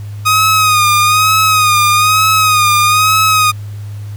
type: tone with vibrato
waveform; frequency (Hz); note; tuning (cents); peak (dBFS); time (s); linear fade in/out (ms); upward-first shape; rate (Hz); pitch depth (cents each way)
sawtooth; 1246; D#6; +2; -4; 0.25-3.52; 20; sine; 1.1; 56
effects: added 103 Hz sine -22 dBFS peak until 4.16 s + pink hiss -43 dBFS RMS until 4.16 s